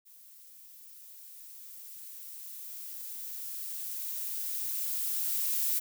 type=noise with level ramp; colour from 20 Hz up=violet; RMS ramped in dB=-55 to -29 dBFS; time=0.05-5.8 s; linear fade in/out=20 ms; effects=none